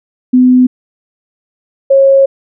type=tone pair in turn; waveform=sine; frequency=252.5 / 544.4 Hz; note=B3 / C#5; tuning=+39 / -31 cents; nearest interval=octave + minor second; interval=1330 cents; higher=second; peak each=-3 dBFS; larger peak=neither; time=0.33-0.67 / 1.9-2.26 s; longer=second; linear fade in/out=10 ms; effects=none